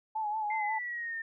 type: tone with vibrato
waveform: sine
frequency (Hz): 856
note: A5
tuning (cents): -48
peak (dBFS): -30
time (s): 0.15-0.79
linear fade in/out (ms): 10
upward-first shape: sine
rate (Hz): 5.5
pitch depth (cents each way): 53
type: exponential sweep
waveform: sine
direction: down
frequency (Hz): 2097 to 1800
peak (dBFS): -34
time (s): 0.5-1.22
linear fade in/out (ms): 5
effects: none